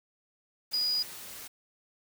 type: tone in noise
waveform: sine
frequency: 4914 Hz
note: D#8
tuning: 22 cents flat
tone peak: -26 dBFS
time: 0.73-1.03 s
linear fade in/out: 10 ms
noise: white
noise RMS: -44 dBFS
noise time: 0.71-1.48 s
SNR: +15 dB
effects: none